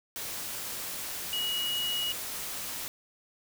sine tone in noise, 2903 Hz, F#7, 34 cents flat, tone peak -29 dBFS, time 1.33-2.12 s, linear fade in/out 0 ms, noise white, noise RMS -37 dBFS, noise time 0.16-2.88 s, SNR +5 dB, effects none

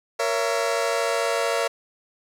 sawtooth chord, A# diminished, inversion none, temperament just, 466.2 / 559.4 / 671.3 Hz, A#4 / C#5 / E5, 0 / +16 / +31 cents, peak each -22 dBFS, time 0.19-1.68 s, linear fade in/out 10 ms, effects low-pass 10000 Hz 12 dB/octave + 9-bit

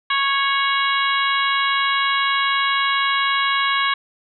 harmonic tone with a mistuned harmonic, 552 Hz, C#5, 7 cents flat, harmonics 2 / 3 / 4 / 5 / 6 / 7, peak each -20 / -23 / -24 / -27 / -27 / -28 dBFS, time 0.1-3.94 s, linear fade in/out 5 ms, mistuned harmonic 5, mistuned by +51 cents, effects none

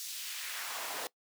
pink noise with high-pass filter sweep, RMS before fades -40 dBFS, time 0-1.07 s, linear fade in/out 0 ms, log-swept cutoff 5000 to 490 Hz, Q 1.1, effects noise-tail reverb RT60 0.1 s tail -21 dB re dry

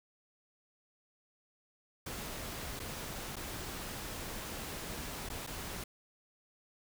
pink noise with dropouts, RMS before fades -42 dBFS, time 2.06-5.84 s, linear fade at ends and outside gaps 5 ms, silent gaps 2.794-2.799 / 3.358-3.365 / 5.29-5.299 / 5.466-5.472 s, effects none

